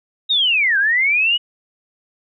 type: linear two-way sweep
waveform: sine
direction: down then up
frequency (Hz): 3808 to 1539 to 2951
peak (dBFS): -13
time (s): 0.29-1.38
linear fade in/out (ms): 20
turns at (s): 0.78
effects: none